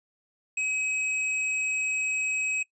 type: tone with hard clipping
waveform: sine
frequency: 2545 Hz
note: D#7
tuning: 39 cents sharp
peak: -27 dBFS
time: 0.57-2.63 s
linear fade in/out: 5 ms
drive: 13 dB
effects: noise-tail reverb RT60 0.1 s tail -20 dB re dry + resampled to 22050 Hz